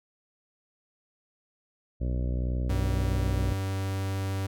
harmonic tone, 61.74 Hz, B1, in tune, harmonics 1 / 2 / 3 / 4 / 5 / 6 / 7 / 8 / 9 / 10, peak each -27 / -33 / -40 / -40 / -43 / -47 / -50 / -49 / -46 / -51 dBFS, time 2-3.54 s, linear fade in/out 20 ms
45% pulse tone with pitch glide, 96 to 96.67 Hz, G2 to G2, -36 to -24 cents, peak -28 dBFS, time 2.69-4.47 s, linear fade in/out 10 ms, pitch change +12 cents, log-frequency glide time 3.1-4.11 s
effects none

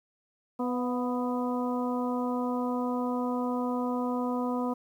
harmonic tone with a mistuned harmonic, 248.3 Hz, B3, 9 cents sharp, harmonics 1 / 2 / 3 / 4 / 5, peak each -29 / -34 / -38 / -36 / -41 dBFS, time 0.59-4.74 s, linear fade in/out 10 ms, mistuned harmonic 3, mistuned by -37 cents, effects 10-bit

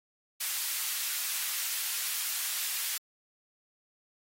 white high-pass noise, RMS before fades -33 dBFS, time 0.4-2.98 s, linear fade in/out 10 ms, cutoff 1600 Hz, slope 12 dB/octave, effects AAC 48 kbps

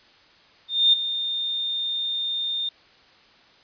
sine tone with ADSR envelope, 3631 Hz, A#7, 46 cents flat, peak -12 dBFS, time 0.68-2.69 s, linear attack 250 ms, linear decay 12 ms, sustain -12 dB, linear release 4 ms, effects white hiss -54 dBFS RMS until 3.63 s + resampled to 11025 Hz

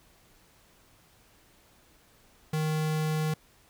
square tone, 155.56 Hz, D#3, in tune, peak -27 dBFS, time 2.53-3.34 s, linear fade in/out 5 ms, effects pink hiss -61 dBFS RMS until 3.69 s

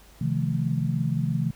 sine chord, F dominant seventh, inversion second, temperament just, 130.96 / 157.15 / 174.61 / 218.3 Hz, C3 / Eb3 / F3 / A3, +2 / +18 / 0 / -13 cents, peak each -27 / -26 / -31 / -31 dBFS, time 0.21-1.51 s, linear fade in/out 5 ms, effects added 50 Hz sine -52 dBFS peak until 1.55 s + pink hiss -54 dBFS RMS until 1.55 s

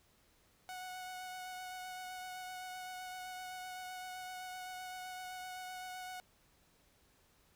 sawtooth tone with vibrato, 737 Hz, F#5, 7 cents flat, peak -40 dBFS, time 0.69-6.2 s, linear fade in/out 0 ms, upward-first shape sine, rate 7.8 Hz, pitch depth 12 cents each way, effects pink hiss -70 dBFS RMS until 7.55 s

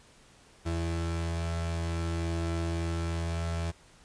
35% pulse tone pair together, 83.57 / 334.8 Hz, E2 / E4, +24 / +27 cents, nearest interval 2 octaves, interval 2403 cents, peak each -28 / -38 dBFS, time 0.65-3.72 s, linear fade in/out 20 ms, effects pink hiss -58 dBFS RMS until 4.04 s + resampled to 22050 Hz

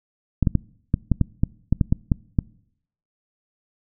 clicks, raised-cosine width 5 ms, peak -5 dBFS, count 12, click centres 0.427 / 0.472 / 0.553 / 0.941 / 1.117 / 1.213 / 1.435 / 1.726 / 1.812 / 1.925 / 2.118 / 2.388 s, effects noise-tail reverb RT60 0.7 s tail -24 dB re dry

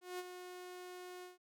sawtooth tone with ADSR envelope, 361.8 Hz, F#4, 39 cents flat, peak -36 dBFS, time 0.01-1.38 s, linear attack 180 ms, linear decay 35 ms, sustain -8 dB, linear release 150 ms, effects none

